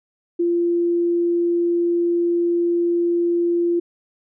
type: tone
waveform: sine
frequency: 344.4 Hz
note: F4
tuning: 24 cents flat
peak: -16 dBFS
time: 0.39-3.8 s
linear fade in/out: 10 ms
effects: none